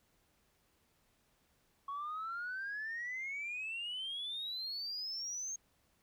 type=exponential sweep; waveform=sine; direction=up; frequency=1103 to 6500 Hz; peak=-37 dBFS; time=1.88-5.56 s; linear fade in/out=5 ms; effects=tanh soft clip ceiling -35 dBFS + pink hiss -74 dBFS RMS until 6.02 s